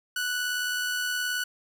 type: tone with amplitude modulation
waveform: sawtooth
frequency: 1480 Hz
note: F#6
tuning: in tune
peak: -22 dBFS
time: 0.16-1.44 s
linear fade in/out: 5 ms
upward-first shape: sine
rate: 78.9 Hz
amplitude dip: 30%
effects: none